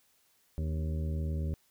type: harmonic tone with a mistuned harmonic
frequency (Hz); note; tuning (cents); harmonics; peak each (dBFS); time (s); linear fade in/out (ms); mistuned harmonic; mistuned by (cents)
78.7; D#2; +20; 1 / 2 / 3 / 4 / 5 / 6 / 7; -31 / -37 / -44 / -49 / -48 / -54 / -50; 0.58-1.54; 0; 4; -60
effects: white hiss -69 dBFS RMS until 1.7 s